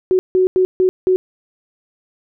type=tone bursts at uneven times; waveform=sine; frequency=371.2 Hz; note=F#4; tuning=6 cents sharp; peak=-10 dBFS; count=5; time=0.11-0.19 / 0.35-0.47 / 0.56-0.65 / 0.8-0.89 / 1.07-1.16 s; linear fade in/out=0 ms; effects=none